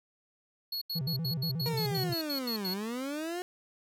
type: tone bursts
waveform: square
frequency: 4344 Hz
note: C#8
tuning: 36 cents flat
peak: -33 dBFS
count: 12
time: 0.72-2.74 s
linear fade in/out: 5 ms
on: 95 ms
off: 80 ms
type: tone with vibrato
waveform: triangle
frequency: 146.83 Hz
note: D3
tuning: in tune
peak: -29 dBFS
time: 0.95-2.14 s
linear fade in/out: 10 ms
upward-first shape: square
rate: 8.3 Hz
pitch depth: 200 cents each way
type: linear two-way sweep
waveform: 30% pulse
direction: down then up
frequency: 475.4 to 180 to 365.5 Hz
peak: -31 dBFS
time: 1.66-3.42 s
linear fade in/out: 0 ms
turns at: 2.69 s
effects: none